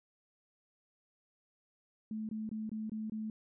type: tone bursts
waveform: sine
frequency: 217.4 Hz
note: A3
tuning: 21 cents flat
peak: -36 dBFS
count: 6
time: 2.11-3.3 s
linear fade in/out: 2 ms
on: 180 ms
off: 22 ms
effects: none